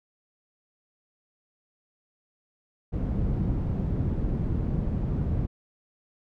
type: low-pass noise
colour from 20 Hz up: white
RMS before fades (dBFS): -27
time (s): 2.92-5.47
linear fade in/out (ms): 20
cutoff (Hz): 150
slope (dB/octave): 12
effects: none